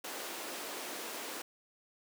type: high-pass noise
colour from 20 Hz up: pink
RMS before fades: -42 dBFS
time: 0.04-1.42 s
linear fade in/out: 5 ms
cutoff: 290 Hz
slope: 24 dB/octave
effects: none